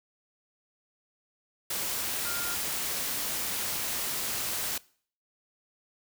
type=tone in noise; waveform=sine; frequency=1406 Hz; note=F6; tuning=11 cents sharp; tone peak=-37 dBFS; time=2.25-2.55 s; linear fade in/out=5 ms; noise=white; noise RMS=-32 dBFS; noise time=1.7-4.78 s; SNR=-8 dB; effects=noise-tail reverb RT60 0.5 s tail -22 dB re dry